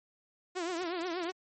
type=tone with vibrato; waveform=sawtooth; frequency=349.2 Hz; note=F4; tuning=in tune; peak=-29 dBFS; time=0.55-1.32 s; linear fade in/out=20 ms; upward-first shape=triangle; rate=8.3 Hz; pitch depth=140 cents each way; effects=MP3 32 kbps